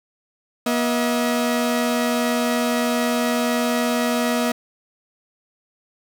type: tone pair together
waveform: sawtooth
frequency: 240.5 / 640 Hz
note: B3 / D#5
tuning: -46 / +49 cents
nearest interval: octave + perfect fourth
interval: 1695 cents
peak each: -16 / -20 dBFS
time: 0.66-4.52 s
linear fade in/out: 5 ms
effects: none